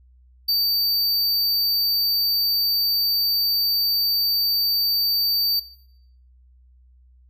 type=tone; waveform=square; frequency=4615 Hz; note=D8; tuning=31 cents flat; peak=-18 dBFS; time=0.48-5.6 s; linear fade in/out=10 ms; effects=noise-tail reverb RT60 0.7 s tail -18 dB re dry + added 62 Hz sine -50 dBFS peak until 7.29 s